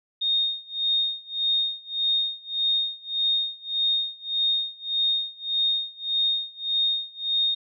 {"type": "tone with tremolo", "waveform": "sine", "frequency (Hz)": 3694, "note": "A#7", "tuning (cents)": -16, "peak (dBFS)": -19, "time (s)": [0.21, 7.55], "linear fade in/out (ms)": 10, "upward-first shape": "sine", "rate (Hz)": 1.7, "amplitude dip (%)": 95, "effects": []}